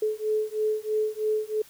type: beating tone pair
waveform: sine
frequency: 428.8 / 431.9 Hz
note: A4 / A4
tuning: -45 / -32 cents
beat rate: 3.1 Hz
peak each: -27 dBFS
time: 0.02-1.62 s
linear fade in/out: 5 ms
effects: white hiss -53 dBFS RMS until 1.69 s